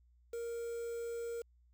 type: tone with quantisation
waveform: triangle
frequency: 467.3 Hz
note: A#4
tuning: 4 cents sharp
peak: -36 dBFS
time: 0.33-1.42 s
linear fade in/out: 5 ms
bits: 9
effects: added 60 Hz sine -64 dBFS peak until 1.73 s